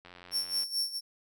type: click train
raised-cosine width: 0.3 ms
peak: -33 dBFS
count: 53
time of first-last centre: 0.05-0.633 s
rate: 89.2 Hz
type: tone with tremolo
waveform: 40% pulse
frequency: 5450 Hz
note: F8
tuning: 43 cents flat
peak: -26 dBFS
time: 0.31-1.01 s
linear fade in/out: 50 ms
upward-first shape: sine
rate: 4.6 Hz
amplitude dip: 80%
effects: none